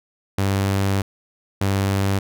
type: tone pair in turn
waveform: sawtooth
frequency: 98 / 98 Hz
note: G2 / G2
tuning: 0 / 0 cents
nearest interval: unison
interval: 0 cents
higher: neither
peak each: -14 dBFS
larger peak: neither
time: 0.38-1.02 / 1.61-2.19 s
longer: first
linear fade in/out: 5 ms
effects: none